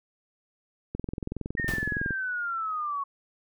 click train, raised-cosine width 3 ms, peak -19 dBFS, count 26, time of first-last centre 0.95-2.107 s, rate 21.6 Hz
sine linear sweep, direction down, 1864.7 to 1100 Hz, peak -28 dBFS, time 1.57-3.04 s, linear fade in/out 10 ms
pink noise with exponential decay, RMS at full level -33 dBFS, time 1.68-2 s, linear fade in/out 1 ms, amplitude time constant 68 ms
effects none

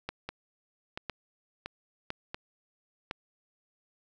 two click trains, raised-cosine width 0.3 ms, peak -18 / -20 dBFS, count 4 / 4, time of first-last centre 0.09-3.111 / 0.29-2.345 s, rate 0.993 / 1.46 Hz, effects none

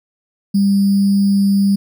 sine tone with sample-and-hold, 198.5 Hz, G3, 22 cents sharp, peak -10 dBFS, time 0.54-1.76 s, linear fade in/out 10 ms, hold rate 4900 Hz, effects none

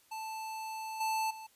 square tone with level steps, 880 Hz, A5, in tune, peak -39 / -31 / -45 dBFS, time 0.11-1.47 s, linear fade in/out 10 ms, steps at 1 / 1.3 s, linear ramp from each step 10 ms, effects white hiss -66 dBFS RMS until 1.55 s + resampled to 32000 Hz

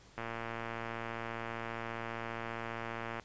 click train, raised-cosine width 0.5 ms, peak -24 dBFS, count 348, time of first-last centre 0.18-3.197 s, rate 115 Hz, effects pink hiss -60 dBFS RMS until 3.24 s + resampled to 16000 Hz

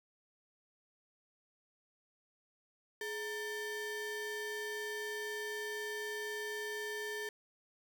square ring-modulated tone, 678 Hz, E5, 49 cents sharp, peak -36 dBFS, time 3.01-7.29 s, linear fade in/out 2 ms, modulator 1100 Hz, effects 12-bit

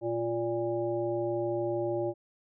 harmonic tone, 116.54 Hz, A#2, in tune, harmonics 1 / 3 / 5 / 7, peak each -39 / -30 / -33 / -40 dBFS, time 0.01-2.14 s, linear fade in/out 50 ms, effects none

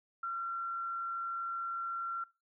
sine tone with frequency modulation, 1366 Hz, F6, 39 cents flat, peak -34 dBFS, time 0.23-2.24 s, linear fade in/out 5 ms, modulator 113 Hz, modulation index 0.24, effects noise-tail reverb RT60 0.3 s tail -23 dB re dry

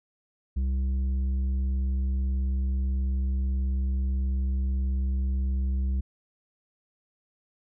triangle tone with tanh clipping, 65.6 Hz, C2, 5 cents sharp, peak -25 dBFS, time 0.56-6.01 s, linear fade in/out 10 ms, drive 11 dB, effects none

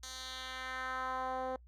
10% pulse tone with band-pass filter sweep, 258.6 Hz, C4, 20 cents flat, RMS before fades -40 dBFS, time 0.03-1.56 s, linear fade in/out 2 ms, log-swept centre 5800 to 540 Hz, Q 1.7, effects noise-tail reverb RT60 0.1 s tail -25 dB re dry + added 60 Hz sine -55 dBFS peak until 1.67 s

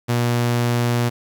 sawtooth tone, 120 Hz, B2, 49 cents flat, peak -13 dBFS, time 0.08-1.1 s, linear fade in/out 20 ms, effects 8-bit

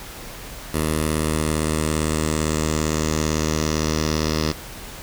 10% pulse tone with low-pass filter sweep, 77.7 Hz, D#2, 2 cents flat, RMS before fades -22 dBFS, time 0.73-4.53 s, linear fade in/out 20 ms, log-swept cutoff 11000 to 5200 Hz, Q 4.5, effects added 41 Hz sine -42 dBFS peak until 5.02 s + pink hiss -37 dBFS RMS until 5.02 s

